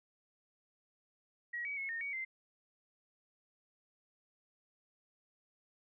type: tone with pitch steps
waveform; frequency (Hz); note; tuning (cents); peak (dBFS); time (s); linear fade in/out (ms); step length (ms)
sine; 1908 / 2271 / 2184 / 1836 / 2250 / 2080; A#6 / C#7 / C#7 / A#6 / C#7 / C7; +40 / +41 / -26 / -27 / +25 / -11; -37; 1.53-2.25; 10; 120
effects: none